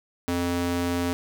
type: tone with high-pass filter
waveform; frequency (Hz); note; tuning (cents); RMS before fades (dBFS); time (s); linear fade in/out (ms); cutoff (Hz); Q
square; 87.31; F2; 0; -26; 0.28-1.13; 0; 190; 1.5
effects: none